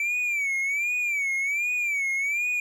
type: tone with vibrato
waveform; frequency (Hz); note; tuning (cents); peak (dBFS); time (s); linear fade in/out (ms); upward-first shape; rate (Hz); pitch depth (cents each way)
triangle; 2306; D7; -32; -22; 0-2.6; 2; sine; 1.3; 120
effects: none